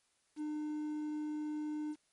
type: tone with quantisation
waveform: triangle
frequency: 302.5 Hz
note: D#4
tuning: 49 cents flat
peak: -34 dBFS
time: 0.36-1.96 s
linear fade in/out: 50 ms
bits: 10
effects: white hiss -75 dBFS RMS until 2.12 s + MP3 48 kbps